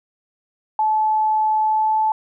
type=tone with pitch glide; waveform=sine; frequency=865 to 870.5 Hz; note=A5 to A5; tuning=-30 to -19 cents; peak=-15 dBFS; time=0.79-2.12 s; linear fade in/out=2 ms; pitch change=+11 cents; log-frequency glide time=1.6-1.98 s; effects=none